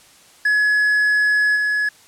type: tone with level steps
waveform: triangle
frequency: 1693 Hz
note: G#6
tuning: 33 cents sharp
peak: -12 / -15 dBFS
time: 0.45-1.89 s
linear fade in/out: 5 ms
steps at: 1.55 s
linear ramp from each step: 20 ms
effects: white hiss -49 dBFS RMS until 2.07 s + low-pass 10000 Hz 12 dB/octave